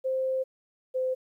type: tone pair in turn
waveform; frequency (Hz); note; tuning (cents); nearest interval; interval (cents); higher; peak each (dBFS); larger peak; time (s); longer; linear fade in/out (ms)
sine; 523.3 / 515.5; C5 / C5; 0 / -26; unison; 26; first; -25 / -25; neither; 0.04-0.44 / 0.94-1.15; first; 20
effects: 11-bit